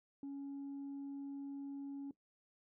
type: tone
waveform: sine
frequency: 278.7 Hz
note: C#4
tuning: 9 cents sharp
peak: -40 dBFS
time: 0.23-2.11 s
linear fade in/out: 2 ms
effects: noise-tail reverb RT60 0.1 s tail -18 dB re dry + tanh soft clip ceiling -41 dBFS